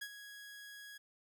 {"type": "tone with ADSR envelope", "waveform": "sawtooth", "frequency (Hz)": 1661.2, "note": "G#6", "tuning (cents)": 0, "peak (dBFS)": -36, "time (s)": [0.01, 0.98], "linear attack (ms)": 11, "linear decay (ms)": 60, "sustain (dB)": -10, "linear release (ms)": 11, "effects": []}